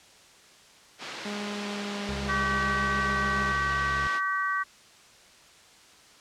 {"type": "band-pass noise", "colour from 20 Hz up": "white", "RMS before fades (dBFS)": -39, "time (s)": [0.98, 4.21], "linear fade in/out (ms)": 50, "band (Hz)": [210, 3900], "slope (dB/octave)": 12}
{"type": "tone with pitch glide", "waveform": "sawtooth", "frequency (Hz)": [206.1, 200.9], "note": ["G#3", "G3"], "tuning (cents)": [-13, 43], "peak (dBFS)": -29, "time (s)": [1.25, 3.52], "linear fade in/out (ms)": 5, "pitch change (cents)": -44, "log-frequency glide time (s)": [1.42, 2.36]}
{"type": "tone with vibrato", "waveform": "25% pulse", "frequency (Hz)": 69.3, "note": "C#2", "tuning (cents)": 0, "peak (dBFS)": -30, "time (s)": [2.09, 4.07], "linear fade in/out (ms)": 0, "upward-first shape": "sine", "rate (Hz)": 19, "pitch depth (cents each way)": 30}
{"type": "harmonic tone", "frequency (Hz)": 382.8, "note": "G4", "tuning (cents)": -41, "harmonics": [3, 4, 5], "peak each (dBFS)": [-28, -30, -32], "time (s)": [2.28, 4.64], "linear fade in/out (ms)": 20}
{"effects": ["white hiss -54 dBFS RMS until 6.2 s", "low-pass 7000 Hz 12 dB/octave"]}